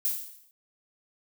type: noise with exponential decay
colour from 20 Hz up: violet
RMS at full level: -25 dBFS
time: 0.05-0.51 s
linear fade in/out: 0 ms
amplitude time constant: 100 ms
effects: none